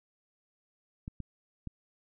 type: clicks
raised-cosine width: 5 ms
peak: -26 dBFS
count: 3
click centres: 1.079 / 1.203 / 1.673 s
effects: none